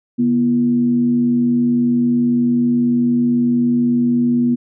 sine tone with frequency modulation, 241.7 Hz, B3, 37 cents flat, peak -12 dBFS, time 0.18-4.56 s, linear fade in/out 20 ms, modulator 98.1 Hz, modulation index 0.35, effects none

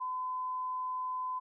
sine tone, 1016 Hz, B5, 49 cents sharp, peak -33 dBFS, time 0-1.4 s, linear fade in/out 20 ms, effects none

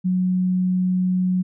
sine tone, 183.4 Hz, F#3, 15 cents flat, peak -17 dBFS, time 0.04-1.43 s, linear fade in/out 20 ms, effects none

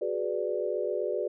sine chord, G# half-diminished seventh, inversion third, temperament equal with one note detuned, 370 / 417.5 / 493.9 / 587.3 Hz, F#4 / G#4 / B4 / D5, 0 / +9 / 0 / 0 cents, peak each -33 dBFS, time 0.01-1.28 s, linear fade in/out 10 ms, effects none

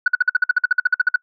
sine tone bursts, 1480 Hz, F#6, in tune, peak -9 dBFS, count 16, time 0.06-1.16 s, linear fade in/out 5 ms, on 20 ms, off 52 ms, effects noise-tail reverb RT60 0.1 s tail -26 dB re dry + tanh soft clip ceiling -7 dBFS

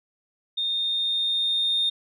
sine tone with level ramp, 3657 Hz, A#7, 34 cents flat, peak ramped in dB -23 to -19 dBFS, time 0.57-1.9 s, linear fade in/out 10 ms, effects tanh soft clip ceiling -16 dBFS

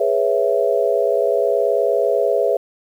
sine chord, C# minor seventh, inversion second, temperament equal with one note detuned, 415.3 / 493.9 / 554.4 / 662.7 Hz, G#4 / B4 / C#5 / E5, 0 / 0 / 0 / +9 cents, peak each -20 dBFS, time 0-2.57 s, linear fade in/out 5 ms, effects 8-bit

